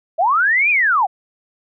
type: linear two-way sweep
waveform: sine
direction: up then down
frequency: 607 to 2500 to 689 Hz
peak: -12 dBFS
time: 0.18-1.07 s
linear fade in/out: 20 ms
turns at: 0.7 s
effects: none